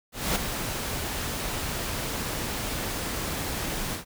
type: noise with ADSR envelope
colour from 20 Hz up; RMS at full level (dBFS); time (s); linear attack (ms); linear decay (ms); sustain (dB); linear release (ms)
pink; -24; 0.12-4.05; 240; 4; -7; 120
effects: none